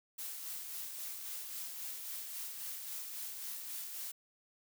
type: noise with tremolo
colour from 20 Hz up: blue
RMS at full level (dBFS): -42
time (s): 0.18-4.12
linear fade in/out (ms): 10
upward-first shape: sine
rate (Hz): 3.7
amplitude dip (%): 35
effects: none